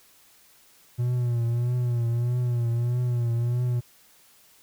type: tone with vibrato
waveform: triangle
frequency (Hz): 120.3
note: B2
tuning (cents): -45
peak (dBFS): -20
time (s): 0.98-3.81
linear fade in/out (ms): 20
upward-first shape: triangle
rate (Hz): 1.6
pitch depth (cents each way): 62
effects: white hiss -57 dBFS RMS until 4.62 s